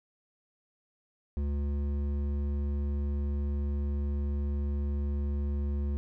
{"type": "tone with hard clipping", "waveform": "sine", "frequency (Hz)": 71.5, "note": "D2", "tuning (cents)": -46, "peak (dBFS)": -30, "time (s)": [1.37, 5.97], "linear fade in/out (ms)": 0, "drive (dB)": 10, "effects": []}